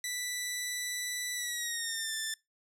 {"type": "tone with pitch glide", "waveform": "10% pulse", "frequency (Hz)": [1975.5, 1770.2], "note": ["B6", "A6"], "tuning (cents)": [0, 10], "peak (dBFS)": -24, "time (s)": [0.04, 2.34], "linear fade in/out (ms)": 2, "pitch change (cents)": -190, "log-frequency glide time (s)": [1.34, 2.14], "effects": ["noise-tail reverb RT60 0.2 s tail -23 dB re dry", "low-pass 12000 Hz 12 dB/octave"]}